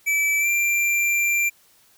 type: tone with pitch glide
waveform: square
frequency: 2309 to 2368 Hz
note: D7 to D7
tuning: -30 to +14 cents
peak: -19 dBFS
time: 0.06-1.5 s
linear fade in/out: 20 ms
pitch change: +44 cents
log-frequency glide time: 0.39-0.48 s
effects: white hiss -57 dBFS RMS until 1.97 s